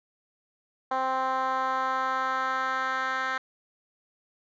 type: tone with band-pass filter sweep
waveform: 10% pulse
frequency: 261.6 Hz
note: C4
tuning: in tune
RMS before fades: -28 dBFS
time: 0.91-3.38 s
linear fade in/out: 5 ms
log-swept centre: 870 to 1700 Hz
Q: 1.9
effects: resampled to 16000 Hz